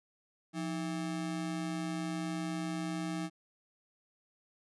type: ring-modulated tone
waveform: square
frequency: 244.2 Hz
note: B3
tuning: 19 cents flat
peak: -32 dBFS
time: 0.53-3.3 s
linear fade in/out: 50 ms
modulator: 70.6 Hz
effects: resampled to 24000 Hz